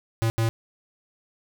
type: tone bursts at uneven times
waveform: square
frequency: 113.4 Hz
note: A#2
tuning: 47 cents flat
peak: -21 dBFS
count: 2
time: 0.22-0.3 / 0.38-0.49 s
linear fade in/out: 0 ms
effects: none